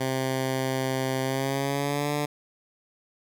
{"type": "tone with pitch glide", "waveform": "10% pulse", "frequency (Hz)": [131.7, 146.98], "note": ["C3", "D3"], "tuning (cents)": [12, 2], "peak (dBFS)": -17, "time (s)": [0, 2.26], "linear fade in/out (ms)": 10, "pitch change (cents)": 190, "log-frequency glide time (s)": [1.23, 2.13], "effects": []}